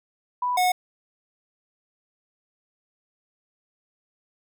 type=tone pair in turn; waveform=sine / square; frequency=987.8 / 729.9 Hz; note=B5 / F#5; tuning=0 / -24 cents; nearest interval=perfect fourth; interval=524 cents; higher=first; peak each=-22 / -19 dBFS; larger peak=second; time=0.42-0.57 / 0.57-0.72 s; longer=neither; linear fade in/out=5 ms; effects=none